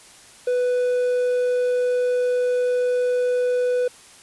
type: tone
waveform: triangle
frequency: 495.6 Hz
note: B4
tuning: 6 cents sharp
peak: -16 dBFS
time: 0.47-3.88 s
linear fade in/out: 5 ms
effects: white hiss -47 dBFS RMS until 4.22 s + resampled to 24000 Hz